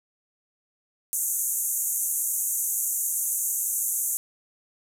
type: band-pass noise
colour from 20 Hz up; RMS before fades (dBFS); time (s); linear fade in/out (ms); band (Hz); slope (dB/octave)
white; -27; 1.13-4.17; 0; 6300 to 14000; 96
effects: none